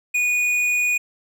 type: tone with tanh clipping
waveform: sine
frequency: 2462 Hz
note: D#7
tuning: 19 cents flat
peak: -19 dBFS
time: 0.14-0.98 s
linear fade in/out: 10 ms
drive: 10 dB
effects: none